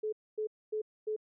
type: tone bursts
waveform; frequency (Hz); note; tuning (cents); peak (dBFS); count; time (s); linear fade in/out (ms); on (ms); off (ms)
sine; 429.9; A4; -40; -31; 4; 0.03-1.164; 10; 96; 250
effects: none